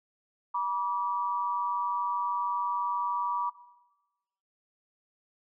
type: tone pair together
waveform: sine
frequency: 967 / 1160.4 Hz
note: B5 / D6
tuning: -37 / -21 cents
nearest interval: minor third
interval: 316 cents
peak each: -29 / -31 dBFS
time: 0.54-3.5 s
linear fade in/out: 10 ms
effects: noise-tail reverb RT60 1.0 s tail -17 dB re dry